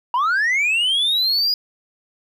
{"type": "linear sweep", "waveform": "sine", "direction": "up", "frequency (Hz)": [932.3, 4946], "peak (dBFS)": -13, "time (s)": [0.14, 1.54], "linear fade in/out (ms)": 2, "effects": ["tanh soft clip ceiling -15 dBFS", "9-bit"]}